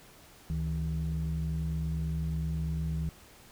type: tone pair together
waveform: sine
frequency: 71 / 159.5 Hz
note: C#2 / D#3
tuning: +42 / +43 cents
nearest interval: octave + major second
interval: 1401 cents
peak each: -31 / -30 dBFS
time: 0.5-3.09 s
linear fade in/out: 0 ms
effects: tanh soft clip ceiling -25 dBFS + pink hiss -55 dBFS RMS until 3.51 s